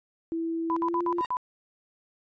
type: tone with pitch glide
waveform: sine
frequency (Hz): 329.6 to 346.6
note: E4 to F4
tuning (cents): 0 to -13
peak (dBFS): -27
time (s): 0.32-1.21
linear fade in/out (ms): 0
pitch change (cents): +87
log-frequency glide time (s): 0.74-1
type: tone bursts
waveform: sine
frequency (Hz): 999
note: B5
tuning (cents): +20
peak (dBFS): -25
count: 6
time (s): 0.7-1.369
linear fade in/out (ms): 0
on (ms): 64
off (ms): 57
type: tone with exponential growth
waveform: 15% pulse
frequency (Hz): 930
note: A#5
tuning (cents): -4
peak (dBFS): -28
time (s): 1.15-1.26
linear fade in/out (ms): 2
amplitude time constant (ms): 22
effects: resampled to 16000 Hz